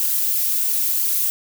violet noise with flanger, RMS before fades -20 dBFS, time 0-1.3 s, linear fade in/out 0 ms, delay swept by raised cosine 0.52 to 5.12 ms, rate 2.9 Hz, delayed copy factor -0.9, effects none

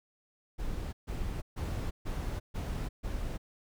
brown noise bursts, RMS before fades -35 dBFS, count 6, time 0.58-3.38 s, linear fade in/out 20 ms, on 350 ms, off 140 ms, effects none

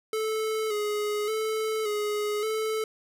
square tone with vibrato, 427.5 Hz, A4, 50 cents flat, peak -27 dBFS, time 0.13-2.84 s, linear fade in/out 2 ms, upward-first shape square, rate 0.87 Hz, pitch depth 38 cents each way, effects none

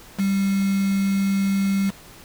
sine tone with quantisation, 196 Hz, G3, in tune, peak -18 dBFS, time 0.18-1.91 s, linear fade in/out 20 ms, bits 5, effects pink hiss -45 dBFS RMS until 2.24 s

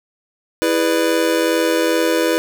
square chord, E dominant seventh, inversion none, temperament just, 329.6 / 412 / 494.4 / 593.3 Hz, E4 / G#4 / B4 / D5, 0 / -14 / +2 / +18 cents, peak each -19 / -25 / -19 / -24 dBFS, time 0.62-2.38 s, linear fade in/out 0 ms, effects none

